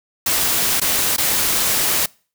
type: noise with dropouts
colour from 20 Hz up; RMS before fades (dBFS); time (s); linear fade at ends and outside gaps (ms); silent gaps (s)
white; -18; 0.26-2.06; 5; 0.8-0.814 / 1.165-1.18
effects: noise-tail reverb RT60 0.4 s tail -25 dB re dry